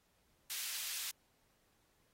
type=high-pass noise; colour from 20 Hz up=pink; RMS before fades=-42 dBFS; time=0.5-1.11 s; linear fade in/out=0 ms; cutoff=2800 Hz; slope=12 dB/octave; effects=pink hiss -75 dBFS RMS until 2.13 s + AAC 48 kbps